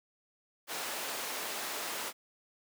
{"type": "high-pass noise", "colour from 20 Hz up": "pink", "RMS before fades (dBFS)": -38, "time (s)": [0.67, 2.13], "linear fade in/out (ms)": 50, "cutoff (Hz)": 510, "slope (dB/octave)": 12, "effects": []}